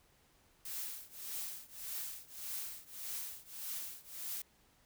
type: noise with tremolo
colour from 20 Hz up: blue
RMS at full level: -40 dBFS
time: 0.65-4.42 s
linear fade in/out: 5 ms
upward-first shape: triangle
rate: 1.7 Hz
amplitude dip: 95%
effects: pink hiss -69 dBFS RMS until 4.85 s